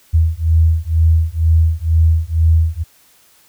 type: beating tone pair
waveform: sine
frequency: 80.1 / 82.2 Hz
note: E2 / E2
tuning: -49 / -4 cents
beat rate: 2.1 Hz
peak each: -13 dBFS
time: 0.13-2.84 s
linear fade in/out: 20 ms
effects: white hiss -51 dBFS RMS until 3.48 s